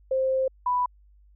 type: tone pair in turn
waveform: sine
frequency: 526 / 989.8 Hz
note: C5 / B5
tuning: +9 / +4 cents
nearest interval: major seventh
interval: 1095 cents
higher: second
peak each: -21 dBFS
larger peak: neither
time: 0.11-0.48 / 0.66-0.86 s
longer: first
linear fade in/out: 5 ms
effects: added 50 Hz sine -53 dBFS peak until 1.35 s